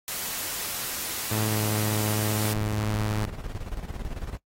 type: noise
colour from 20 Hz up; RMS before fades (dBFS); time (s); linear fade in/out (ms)
white; -32; 0.08-2.53; 0
type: tone with pitch glide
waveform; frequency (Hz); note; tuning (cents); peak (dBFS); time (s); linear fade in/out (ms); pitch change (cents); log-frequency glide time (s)
sawtooth; 108.4 to 106.72; A2 to G#2; -25 to +48; -22; 1.31-3.26; 5; -27; 1.49-1.6
type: noise with tremolo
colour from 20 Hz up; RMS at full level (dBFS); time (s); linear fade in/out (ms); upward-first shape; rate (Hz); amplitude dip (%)
brown; -32; 2.55-4.37; 0; square; 18; 65
effects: noise-tail reverb RT60 0.1 s tail -18 dB re dry + AAC 48 kbps